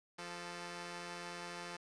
5% pulse tone pair together, 174.1 / 438.4 Hz, F3 / A4, -5 / -6 cents, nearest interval octave + major third, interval 1599 cents, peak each -34 / -38 dBFS, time 0.18-1.77 s, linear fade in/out 10 ms, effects resampled to 22050 Hz + 11-bit

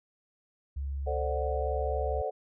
sine tone, 69.3 Hz, C#2, in tune, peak -31 dBFS, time 0.76-2.22 s, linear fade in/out 10 ms
sine chord, D dominant seventh, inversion second, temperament equal, 440 / 523.3 / 587.3 / 740 Hz, A4 / C5 / D5 / F#5, 0 / 0 / 0 / 0 cents, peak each -35 dBFS, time 1.06-2.31 s, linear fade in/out 20 ms
effects none

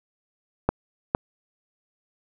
clicks, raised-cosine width 1 ms, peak -5 dBFS, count 2, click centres 0.69 / 1.149 s, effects none

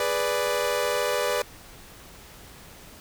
sawtooth chord, G# diminished, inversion none, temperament equal, 415.3 / 493.9 / 587.3 Hz, G#4 / B4 / D5, 0 / 0 / 0 cents, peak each -27 / -23 / -23 dBFS, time 0-1.42 s, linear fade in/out 2 ms, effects pink hiss -47 dBFS RMS until 3 s

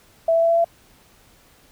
sine tone with pitch steps, 659.3 / 663.5 / 667.7 / 672 / 676.3 Hz, E5 / E5 / E5 / E5 / E5, 0 / +11 / +22 / +33 / +44 cents, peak -14 dBFS, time 0.28-0.645 s, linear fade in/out 5 ms, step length 73 ms, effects pink hiss -54 dBFS RMS until 1.71 s

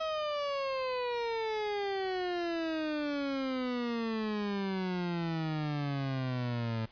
30% pulse exponential sweep, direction down, 642 to 110.6 Hz, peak -29 dBFS, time 0-6.86 s, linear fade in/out 10 ms, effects pink hiss -60 dBFS RMS until 6.91 s + resampled to 11025 Hz

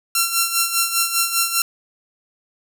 5% pulse tone with tremolo, 1361 Hz, F6, 45 cents flat, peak -3 dBFS, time 0.15-1.62 s, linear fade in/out 2 ms, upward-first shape sine, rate 5 Hz, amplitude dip 65%, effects none

